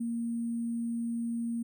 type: tone with sample-and-hold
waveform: sine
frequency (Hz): 233.1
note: A#3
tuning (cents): 0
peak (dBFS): -30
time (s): 0-1.63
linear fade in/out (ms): 10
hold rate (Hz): 8820
effects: none